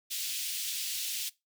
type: high-pass noise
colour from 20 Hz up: pink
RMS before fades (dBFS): -35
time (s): 0.1-1.3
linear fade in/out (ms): 20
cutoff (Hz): 2900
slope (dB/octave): 24
effects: noise-tail reverb RT60 0.2 s tail -20 dB re dry